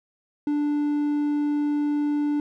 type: tone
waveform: triangle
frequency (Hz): 293.7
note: D4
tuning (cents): 0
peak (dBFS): -19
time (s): 0.47-2.4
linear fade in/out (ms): 2
effects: none